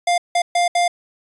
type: tone bursts at uneven times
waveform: square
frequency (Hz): 701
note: F5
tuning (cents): +6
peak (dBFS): -15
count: 4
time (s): 0.07-0.18 / 0.35-0.42 / 0.55-0.68 / 0.75-0.88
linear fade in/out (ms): 5
effects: resampled to 24000 Hz